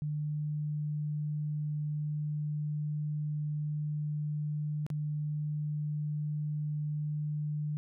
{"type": "tone with dropouts", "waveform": "sine", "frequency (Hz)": 149.9, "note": "D3", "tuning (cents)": 36, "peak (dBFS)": -31, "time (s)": [0.02, 7.77], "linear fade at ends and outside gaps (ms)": 0, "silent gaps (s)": [4.865, 4.902], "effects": []}